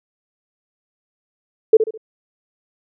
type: tone with echo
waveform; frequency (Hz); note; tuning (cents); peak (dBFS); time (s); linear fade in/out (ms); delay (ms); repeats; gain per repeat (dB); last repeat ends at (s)
sine; 440; A4; 0; -4; 1.73-1.77; 5; 69; 3; -9; 1.977
effects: none